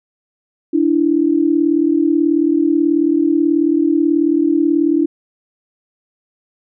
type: tone pair together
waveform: sine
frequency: 293.7 / 332.1 Hz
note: D4 / E4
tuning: 0 / +13 cents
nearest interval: major second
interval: 213 cents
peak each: -14 dBFS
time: 0.73-5.06 s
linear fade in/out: 10 ms
effects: none